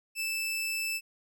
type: tone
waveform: sawtooth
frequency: 2637 Hz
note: E7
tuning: in tune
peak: -27 dBFS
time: 0.15-1.01 s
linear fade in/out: 50 ms
effects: none